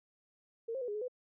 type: tone with pitch steps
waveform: sine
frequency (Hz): 457.6 / 532 / 489.6 / 414.1 / 424.6 / 501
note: A#4 / C5 / B4 / G#4 / G#4 / B4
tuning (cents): -32 / +29 / -15 / -5 / +38 / +25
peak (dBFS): -35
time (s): 0.68-1.082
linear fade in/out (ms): 10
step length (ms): 67
effects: none